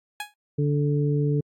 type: tone with exponential decay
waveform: 15% pulse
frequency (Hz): 833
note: G#5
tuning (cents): +5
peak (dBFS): -20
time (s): 0.2-0.34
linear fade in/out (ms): 2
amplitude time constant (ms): 29
type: harmonic tone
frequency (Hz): 145.7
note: D3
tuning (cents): -13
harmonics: 1 / 2 / 3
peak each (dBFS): -21 / -29 / -28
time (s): 0.58-1.41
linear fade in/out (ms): 10
effects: AAC 64 kbps